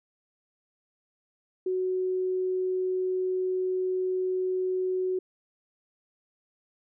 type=tone; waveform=sine; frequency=370.7 Hz; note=F#4; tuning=3 cents sharp; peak=-25 dBFS; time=1.66-5.19 s; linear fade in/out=5 ms; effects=none